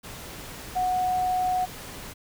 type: tone in noise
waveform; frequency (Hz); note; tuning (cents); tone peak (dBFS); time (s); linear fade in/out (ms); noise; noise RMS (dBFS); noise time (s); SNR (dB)
sine; 735; F#5; -12; -22; 0.75-1.66; 20; pink; -40; 0.03-2.14; +15
effects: none